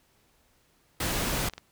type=noise; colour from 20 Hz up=pink; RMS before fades=-29 dBFS; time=1-1.49 s; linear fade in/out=5 ms
type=clicks; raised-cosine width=0.2 ms; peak=-23 dBFS; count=5; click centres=1.024 / 1.161 / 1.497 / 1.536 / 1.58 s
effects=pink hiss -66 dBFS RMS until 1.71 s